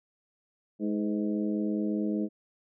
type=harmonic tone with a mistuned harmonic; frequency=105.1 Hz; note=G#2; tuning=21 cents sharp; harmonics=2 / 3 / 4 / 5 / 6; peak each=-29 / -31 / -38 / -40 / -44 dBFS; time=0.79-2.29 s; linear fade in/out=50 ms; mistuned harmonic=5; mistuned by=-55 cents; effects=none